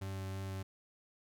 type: tone with vibrato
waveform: 40% pulse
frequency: 96.3 Hz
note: G2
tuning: 30 cents flat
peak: -38 dBFS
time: 0.01-0.63 s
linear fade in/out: 10 ms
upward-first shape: sine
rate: 3.1 Hz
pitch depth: 9 cents each way
effects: none